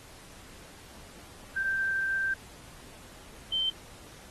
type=tone pair in turn; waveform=sine; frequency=1568 / 3106 Hz; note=G6 / G7; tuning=0 / -17 cents; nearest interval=octave; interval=1183 cents; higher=second; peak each=-26 dBFS; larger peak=neither; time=1.56-2.34 / 3.52-3.7 s; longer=first; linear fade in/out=5 ms; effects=pink hiss -51 dBFS RMS until 4.3 s + AAC 32 kbps